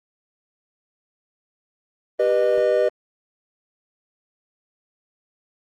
triangle chord, G augmented, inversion none, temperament just, 392 / 490 / 612.5 Hz, G4 / B4 / D#5, 0 / -14 / -27 cents, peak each -21 / -18 / -17 dBFS, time 2.19-2.89 s, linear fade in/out 10 ms, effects Opus 24 kbps

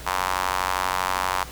sawtooth tone with high-pass filter, 92.5 Hz, F#2, in tune, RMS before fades -25 dBFS, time 0.06-1.44 s, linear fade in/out 10 ms, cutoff 980 Hz, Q 2.8, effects added 60 Hz sine -40 dBFS peak until 1.51 s + pink hiss -40 dBFS RMS until 1.51 s

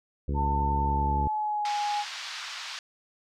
harmonic tone, 70.7 Hz, C#2, 35 cents sharp, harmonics 1 / 2 / 3 / 4 / 5 / 6 / 7, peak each -27 / -33 / -37 / -39 / -41 / -43 / -44 dBFS, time 0.28-1.28 s, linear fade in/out 5 ms
sine tone with pitch glide, 894 to 829.3 Hz, A5 to G#5, +27 to -3 cents, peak -26 dBFS, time 0.34-2.05 s, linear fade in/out 50 ms, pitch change -130 cents, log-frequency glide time 0.83-1.71 s
white band-pass noise, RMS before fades -38 dBFS, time 1.65-2.79 s, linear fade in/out 2 ms, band 910 to 5100 Hz, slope 24 dB/octave
effects none

